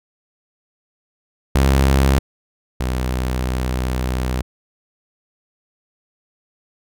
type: tone pair in turn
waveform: sawtooth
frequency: 67.4 / 63.18 Hz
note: C#2 / B1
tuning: -48 / +40 cents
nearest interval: minor second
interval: 112 cents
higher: first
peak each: -8 / -15 dBFS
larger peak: first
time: 1.55-2.19 / 2.8-4.42 s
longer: second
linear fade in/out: 5 ms
effects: none